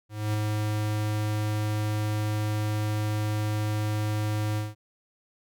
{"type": "tone with ADSR envelope", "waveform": "square", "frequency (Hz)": 106.3, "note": "G#2", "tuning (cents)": 41, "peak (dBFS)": -24, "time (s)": [0.09, 4.75], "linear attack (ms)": 250, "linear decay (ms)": 6, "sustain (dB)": -2, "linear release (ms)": 180, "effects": []}